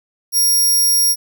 10% pulse tone, 5600 Hz, F8, 4 cents sharp, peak -6 dBFS, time 0.32-1.16 s, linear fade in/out 50 ms, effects none

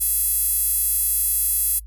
sawtooth tone with high-pass filter, 668 Hz, E5, 23 cents sharp, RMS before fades -21 dBFS, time 0-1.8 s, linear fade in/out 20 ms, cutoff 11000 Hz, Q 4.5, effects noise-tail reverb RT60 0.1 s tail -25 dB re dry + added 53 Hz sine -36 dBFS peak until 1.86 s

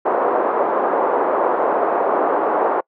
pink band-pass noise, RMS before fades -18 dBFS, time 0.05-2.81 s, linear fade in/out 10 ms, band 390 to 1100 Hz, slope 24 dB/octave, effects noise-tail reverb RT60 0.1 s tail -26 dB re dry

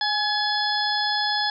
harmonic tone with a mistuned harmonic, 849 Hz, G#5, 38 cents sharp, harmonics 1 / 2 / 4 / 5 / 6, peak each -26 / -27 / -28 / -30 / -28 dBFS, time 0.01-1.5 s, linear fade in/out 2 ms, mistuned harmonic 1, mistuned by -33 cents, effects none

